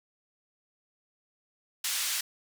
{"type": "band-pass noise", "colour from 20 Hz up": "white", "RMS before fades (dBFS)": -31, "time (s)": [1.84, 2.21], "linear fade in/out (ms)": 5, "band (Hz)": [1600, 10000], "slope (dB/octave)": 12, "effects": []}